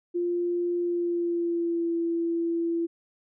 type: tone with pitch glide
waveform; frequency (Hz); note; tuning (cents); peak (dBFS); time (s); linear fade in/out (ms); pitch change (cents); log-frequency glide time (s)
sine; 349.2 to 336.1; F4 to E4; 0 to +34; -24; 0.14-2.87; 20; -66; 0.79-1.94
effects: none